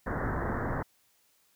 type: low-pass noise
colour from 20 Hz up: pink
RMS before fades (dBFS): -32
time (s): 0.06-0.83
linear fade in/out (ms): 10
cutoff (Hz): 1900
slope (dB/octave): 96
effects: white hiss -68 dBFS RMS until 1.55 s